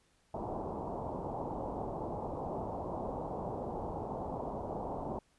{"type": "low-pass noise", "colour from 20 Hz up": "white", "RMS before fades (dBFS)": -39, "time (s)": [0.34, 5.19], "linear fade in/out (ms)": 2, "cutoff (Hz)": 940, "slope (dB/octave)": 48, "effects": ["pink hiss -71 dBFS RMS until 5.38 s", "resampled to 24000 Hz"]}